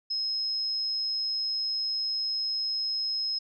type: tone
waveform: sine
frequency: 5140 Hz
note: E8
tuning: 45 cents flat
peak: -27 dBFS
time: 0.1-3.39 s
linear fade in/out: 10 ms
effects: none